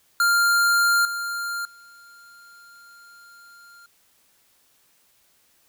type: tone with level steps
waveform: square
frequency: 1396.9 Hz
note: F6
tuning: in tune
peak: -17 / -27 / -47 dBFS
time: 0.2-3.86 s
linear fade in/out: 2 ms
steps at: 1.05 / 1.65 s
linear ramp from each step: 2 ms
effects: white hiss -62 dBFS RMS until 5.68 s